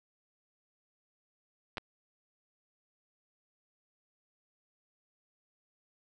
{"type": "clicks", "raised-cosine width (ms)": 0.3, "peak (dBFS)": -21, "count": 2, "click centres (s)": [1.772, 1.781], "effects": []}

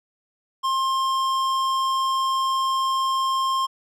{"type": "tone with tanh clipping", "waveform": "sine", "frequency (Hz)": 1061, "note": "C6", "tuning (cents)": 24, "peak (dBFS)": -22, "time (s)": [0.63, 3.67], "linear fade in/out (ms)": 20, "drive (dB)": 15, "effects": []}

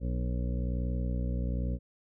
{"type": "harmonic tone with a mistuned harmonic", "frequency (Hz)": 61.1, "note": "B1", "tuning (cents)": -18, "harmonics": [1, 2, 3, 4, 5, 7, 8, 9], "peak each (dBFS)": [-30, -36, -38, -41, -46, -50, -48, -47], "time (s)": [0, 1.79], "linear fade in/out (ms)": 50, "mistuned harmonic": 5, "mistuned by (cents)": -15, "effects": []}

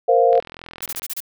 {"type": "chord", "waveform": "sine", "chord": "Bb suspended second", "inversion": "none", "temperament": "equal", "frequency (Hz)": [466.2, 523.3, 698.5], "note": ["Bb4", "C5", "F5"], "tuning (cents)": [0, 0, 0], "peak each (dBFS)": -16, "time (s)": [0.08, 0.4], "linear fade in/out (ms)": 10}
{"type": "click train", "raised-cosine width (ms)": 0.3, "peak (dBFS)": -19, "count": 30, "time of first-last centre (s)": [0.33, 1.02], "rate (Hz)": 42}
{"type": "noise bursts", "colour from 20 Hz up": "blue", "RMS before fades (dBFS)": -27, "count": 6, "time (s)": [0.82, 1.204], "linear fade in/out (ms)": 5, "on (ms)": 39, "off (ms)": 30}
{"effects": []}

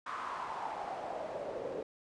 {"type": "noise with band-pass filter sweep", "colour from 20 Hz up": "pink", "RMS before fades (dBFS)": -40, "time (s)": [0.06, 1.83], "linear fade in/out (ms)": 5, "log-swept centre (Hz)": [1200, 470], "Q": 4.6, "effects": ["resampled to 22050 Hz"]}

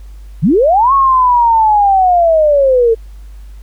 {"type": "linear two-way sweep", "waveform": "sine", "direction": "up then down", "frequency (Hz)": [124.2, 1108.7, 442.4], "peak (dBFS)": -6, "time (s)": [0.42, 2.95], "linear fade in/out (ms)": 20, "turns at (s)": 0.93, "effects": ["added 50 Hz sine -29 dBFS peak until 3.62 s", "pink hiss -51 dBFS RMS until 3.62 s"]}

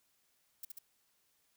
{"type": "noise with echo", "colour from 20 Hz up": "violet", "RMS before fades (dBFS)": -43, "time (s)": [0.63, 0.65], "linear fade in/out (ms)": 5, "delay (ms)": 69, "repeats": 2, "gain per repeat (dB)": -2, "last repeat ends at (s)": 0.788, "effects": ["white hiss -75 dBFS RMS until 1.56 s"]}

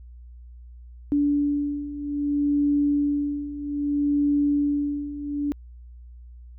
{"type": "beating tone pair", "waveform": "sine", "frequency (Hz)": [288.5, 289.12], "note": ["D4", "D4"], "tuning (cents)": [-31, -27], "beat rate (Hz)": 0.62, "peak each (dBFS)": [-26, -22], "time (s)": [1.12, 5.52], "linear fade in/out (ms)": 0, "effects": ["added 60 Hz sine -41 dBFS peak until 6.58 s"]}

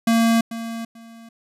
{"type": "tone with echo", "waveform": "square", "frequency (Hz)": 228.7, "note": "A#3", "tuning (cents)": -33, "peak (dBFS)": -15, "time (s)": [0.07, 0.41], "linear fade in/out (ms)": 5, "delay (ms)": 440, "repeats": 2, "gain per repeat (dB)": -13, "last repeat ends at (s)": 1.29, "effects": ["resampled to 32000 Hz"]}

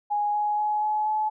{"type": "tone with pitch steps", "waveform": "sine", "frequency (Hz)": [829, 836.2, 843.5, 850.8, 858.2], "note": ["G#5", "G#5", "G#5", "G#5", "A5"], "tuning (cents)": [-3, 12, 27, 42, -43], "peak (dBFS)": -22, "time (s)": [0.1, 1.3], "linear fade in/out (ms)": 20, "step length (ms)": 240, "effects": []}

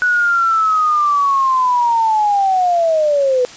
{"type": "linear sweep", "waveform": "sine", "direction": "down", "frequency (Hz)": [1480, 490.7], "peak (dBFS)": -11, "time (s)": [0.02, 3.45], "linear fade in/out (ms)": 0, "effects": ["white hiss -36 dBFS RMS until 3.56 s", "resampled to 16000 Hz"]}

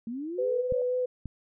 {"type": "linear sweep", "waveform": "sine", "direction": "up", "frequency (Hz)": [220, 580], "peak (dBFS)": -32, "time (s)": [0.07, 0.82], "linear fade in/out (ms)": 2}
{"type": "tone with vibrato", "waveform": "sine", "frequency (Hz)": 500, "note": "B4", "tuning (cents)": 21, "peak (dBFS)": -25, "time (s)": [0.38, 1.06], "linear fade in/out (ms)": 10, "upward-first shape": "sine", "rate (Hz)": 3.8, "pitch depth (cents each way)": 14}
{"type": "clicks", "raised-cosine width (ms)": 5, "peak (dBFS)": -24, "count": 2, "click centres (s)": [0.723, 1.257]}
{"effects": []}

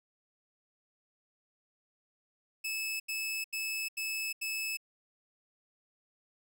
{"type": "tone bursts", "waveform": "sawtooth", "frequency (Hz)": 2606, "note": "E7", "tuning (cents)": -20, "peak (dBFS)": -30, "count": 5, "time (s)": [2.64, 4.772], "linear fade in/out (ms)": 10, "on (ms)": 360, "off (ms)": 83, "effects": []}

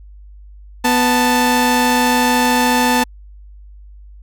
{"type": "tone pair together", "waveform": "sawtooth", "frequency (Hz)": [247.1, 881.7], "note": ["B3", "A5"], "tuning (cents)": [1, 3], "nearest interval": "octave + minor seventh", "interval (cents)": 2202, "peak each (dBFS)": -11, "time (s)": [0.84, 3.04], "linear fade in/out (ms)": 10, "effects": ["added 50 Hz sine -36 dBFS peak until 4.22 s"]}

